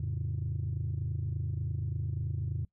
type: chord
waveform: sine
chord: F augmented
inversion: none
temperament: equal with one note detuned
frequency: 86.55 / 110 / 138.59 Hz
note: F2 / A2 / C#3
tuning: -15 / 0 / 0 cents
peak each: -34 / -34 / -34 dBFS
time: 0-2.65 s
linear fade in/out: 5 ms
effects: noise-tail reverb RT60 0.1 s tail -21 dB re dry + tanh soft clip ceiling -26 dBFS